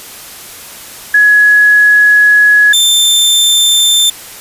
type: tone pair in turn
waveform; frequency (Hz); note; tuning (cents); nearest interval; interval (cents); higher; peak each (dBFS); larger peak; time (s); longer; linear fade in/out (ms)
sine / sawtooth; 1682 / 3564; G#6 / A7; +22 / +22; octave + minor second; 1300; second; -3; neither; 1.14-2.73 / 2.73-4.1; first; 5
effects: white hiss -30 dBFS RMS until 4.4 s + resampled to 32000 Hz